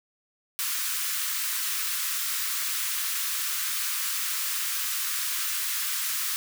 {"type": "high-pass noise", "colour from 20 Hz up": "white", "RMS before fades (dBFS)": -29, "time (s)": [0.59, 6.36], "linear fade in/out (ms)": 0, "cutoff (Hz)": 1100, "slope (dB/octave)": 48, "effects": []}